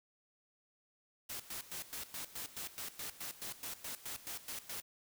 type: noise with tremolo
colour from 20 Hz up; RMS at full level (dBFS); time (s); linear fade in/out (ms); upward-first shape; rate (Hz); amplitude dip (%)
white; -43; 1.29-4.82; 10; square; 4.7; 80
effects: none